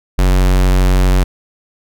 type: tone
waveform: square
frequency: 46.25 Hz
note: F#1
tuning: in tune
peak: -9 dBFS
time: 0.18-1.24 s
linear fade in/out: 10 ms
effects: none